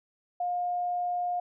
sine tone, 711 Hz, F5, 31 cents sharp, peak -27 dBFS, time 0.4-1.4 s, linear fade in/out 5 ms, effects none

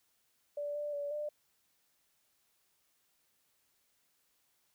sine tone with pitch steps, 582 / 589 / 575 / 596 Hz, D5 / D5 / D5 / D5, -16 / +5 / -37 / +25 cents, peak -35 dBFS, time 0.57-1.29 s, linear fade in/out 5 ms, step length 180 ms, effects white hiss -75 dBFS RMS until 4.74 s

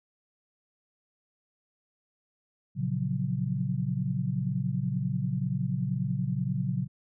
sine chord, Gb major seventh, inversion first, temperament equal, 116.54 / 138.59 / 174.61 / 185 Hz, Bb2 / Db3 / F3 / Gb3, 0 / 0 / 0 / 0 cents, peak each -33 / -30 / -36 / -32 dBFS, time 2.75-6.88 s, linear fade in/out 50 ms, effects none

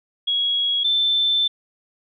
sine tone pair in turn, 3322 / 3540 Hz, G#7 / A7, 0 / +10 cents, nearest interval minor second, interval 110 cents, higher second, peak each -18 / -16 dBFS, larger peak second, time 0.27-0.84 / 0.84-1.48 s, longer second, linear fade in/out 10 ms, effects none

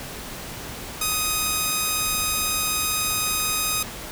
5% pulse tone, 1252 Hz, D#6, 10 cents sharp, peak -10 dBFS, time 1.01-3.83 s, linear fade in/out 5 ms, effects pink hiss -35 dBFS RMS until 4.11 s

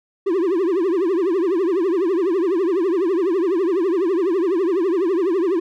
triangle tone with vibrato, 360 Hz, F#4, 47 cents flat, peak -14 dBFS, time 0.26-5.6 s, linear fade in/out 10 ms, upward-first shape triangle, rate 12 Hz, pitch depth 230 cents each way, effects none

